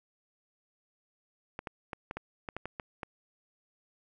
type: clicks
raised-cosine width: 0.5 ms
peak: -22 dBFS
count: 10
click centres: 1.591 / 1.672 / 1.932 / 2.111 / 2.17 / 2.488 / 2.566 / 2.656 / 2.798 / 3.032 s
effects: none